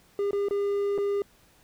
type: tone with dropouts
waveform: triangle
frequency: 403.3 Hz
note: G4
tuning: 49 cents sharp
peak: -22 dBFS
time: 0.19-1.22 s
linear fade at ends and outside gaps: 1 ms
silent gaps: 0.309-0.331 / 0.485-0.509 / 0.979-0.984 s
effects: pink hiss -60 dBFS RMS until 1.63 s